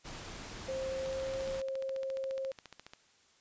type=noise; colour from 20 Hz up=pink; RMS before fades=-45 dBFS; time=0.04-1.62 s; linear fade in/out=20 ms
type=tone with pitch glide; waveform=sine; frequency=529 to 534.2 Hz; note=C5 to C5; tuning=+19 to +36 cents; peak=-34 dBFS; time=0.68-2.52 s; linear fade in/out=10 ms; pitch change=+17 cents; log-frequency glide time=0.91-1.39 s
type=click train; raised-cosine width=0.2 ms; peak=-30 dBFS; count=28; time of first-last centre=1.06-2.935 s; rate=14.4 Hz
effects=white hiss -66 dBFS RMS until 3.4 s + resampled to 16000 Hz